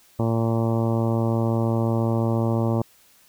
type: harmonic tone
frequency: 114.3 Hz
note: A#2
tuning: 34 cents flat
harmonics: 1 / 2 / 3 / 4 / 5 / 6 / 7 / 8 / 9 / 10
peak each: -22 / -25 / -28 / -32 / -30 / -37 / -36 / -37 / -40 / -41 dBFS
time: 0.19-2.82 s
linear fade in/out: 5 ms
effects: white hiss -56 dBFS RMS until 3.28 s